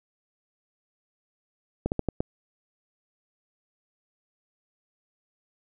slowing click train, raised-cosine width 2 ms, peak -12 dBFS, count 5, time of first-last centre 1.86-2.205 s, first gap 59 ms, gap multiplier 1.26, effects none

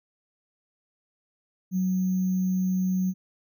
sine tone with sample-and-hold, 185.6 Hz, F#3, 6 cents sharp, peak -22 dBFS, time 1.71-3.14 s, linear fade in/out 50 ms, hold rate 6300 Hz, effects none

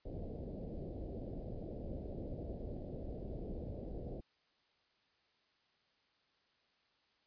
pink low-pass noise, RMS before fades -44 dBFS, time 0.05-4.21 s, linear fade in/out 10 ms, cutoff 640 Hz, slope 48 dB/octave, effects white hiss -75 dBFS RMS until 7.26 s + resampled to 11025 Hz

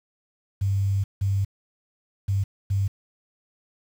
sine tone bursts at uneven times, 98.4 Hz, G2, 7 cents sharp, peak -20 dBFS, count 4, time 0.61-1.04 / 1.21-1.45 / 2.28-2.44 / 2.7-2.88 s, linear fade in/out 10 ms, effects 8-bit

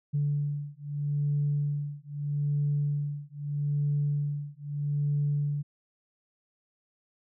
sine beating tone pair, 144.8 / 145.59 Hz, D3 / D3, -24 / -15 cents, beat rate 0.79 Hz, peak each -29 dBFS, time 0.13-5.63 s, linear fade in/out 20 ms, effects tanh soft clip ceiling -19 dBFS

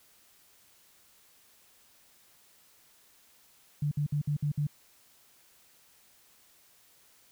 sine tone bursts, 146.83 Hz, D3, in tune, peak -26 dBFS, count 6, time 3.82-4.669 s, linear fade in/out 5 ms, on 94 ms, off 57 ms, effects white hiss -62 dBFS RMS until 7.31 s

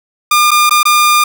sawtooth tone with dropouts, 1206 Hz, D6, 46 cents sharp, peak -3 dBFS, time 0.31-1.24 s, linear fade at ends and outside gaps 5 ms, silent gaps 0.508-0.514 / 0.695-0.708 / 0.831-0.853 s, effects none

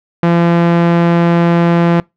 sawtooth tone, 170.5 Hz, F3, 41 cents flat, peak -4 dBFS, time 0.23-2 s, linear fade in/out 2 ms, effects noise-tail reverb RT60 0.2 s tail -25 dB re dry + low-pass 2000 Hz 12 dB/octave

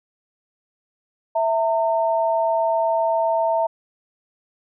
sine tone pair together, 657.7 / 910 Hz, E5 / A#5, -4 / -42 cents, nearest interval tritone, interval 562 cents, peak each -19 / -21 dBFS, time 1.35-3.67 s, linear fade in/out 10 ms, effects none

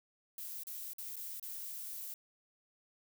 violet noise with dropouts, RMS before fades -44 dBFS, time 0.38-2.14 s, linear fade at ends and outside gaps 2 ms, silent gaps 0.635-0.669 / 0.934-0.983 / 1.158-1.165 / 1.398-1.427 s, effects none

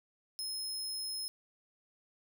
sawtooth tone, 5160 Hz, E8, 38 cents flat, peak -34 dBFS, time 0.39-1.28 s, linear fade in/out 0 ms, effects 12-bit

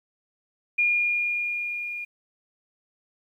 sine tone with level ramp, 2423 Hz, D#7, 47 cents flat, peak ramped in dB -18 to -31 dBFS, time 0.78-2.05 s, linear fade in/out 10 ms, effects 10-bit

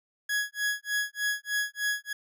40% pulse tone with tremolo, 1672 Hz, G#6, 11 cents sharp, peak -24 dBFS, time 0.29-2.13 s, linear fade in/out 5 ms, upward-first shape sine, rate 3.3 Hz, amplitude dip 100%, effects none

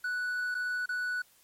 triangle tone with dropouts, 1480 Hz, F#6, in tune, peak -28 dBFS, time 0.04-1.22 s, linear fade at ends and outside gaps 5 ms, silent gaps 0.545-0.549 / 0.859-0.89 s, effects white hiss -63 dBFS RMS until 1.43 s + MP3 64 kbps

